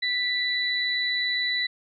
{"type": "tone pair together", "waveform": "sine", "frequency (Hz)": [1975.5, 3966], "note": ["B6", "B7"], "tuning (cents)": [0, 7], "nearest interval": "octave", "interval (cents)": 1207, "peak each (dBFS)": [-26, -26], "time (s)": [0.02, 1.67], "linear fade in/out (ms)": 10, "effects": []}